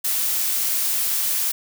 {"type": "noise", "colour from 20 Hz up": "blue", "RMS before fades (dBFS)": -22, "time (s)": [0.04, 1.52], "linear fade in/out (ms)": 10, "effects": []}